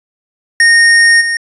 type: tone with level steps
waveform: square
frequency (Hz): 1849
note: A#6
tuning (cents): -15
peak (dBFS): -5 / -13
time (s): 0.6-1.37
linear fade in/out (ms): 2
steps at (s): 1.2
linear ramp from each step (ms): 20
effects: resampled to 24000 Hz